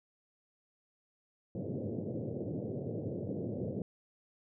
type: band-pass noise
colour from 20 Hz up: pink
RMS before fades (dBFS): -38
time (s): 1.55-3.82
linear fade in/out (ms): 2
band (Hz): 100 to 570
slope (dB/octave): 48
effects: none